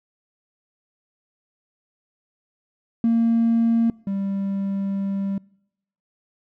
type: tone pair in turn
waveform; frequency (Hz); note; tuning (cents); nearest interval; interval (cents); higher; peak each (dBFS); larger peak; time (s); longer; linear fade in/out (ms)
triangle; 230 / 196.53; A#3 / G3; -23 / +5; minor third; 272; first; -12 / -20; first; 3.04-3.9 / 4.07-5.38; second; 2
effects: noise-tail reverb RT60 0.8 s tail -26 dB re dry + tanh soft clip ceiling -12 dBFS